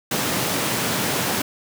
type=high-pass noise; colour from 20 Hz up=pink; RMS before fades=-23 dBFS; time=0.11-1.42 s; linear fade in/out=5 ms; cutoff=120 Hz; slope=24 dB/octave; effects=none